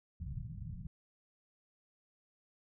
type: low-pass noise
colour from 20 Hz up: white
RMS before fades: -43 dBFS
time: 0.2-0.87 s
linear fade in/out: 5 ms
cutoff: 170 Hz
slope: 48 dB/octave
effects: none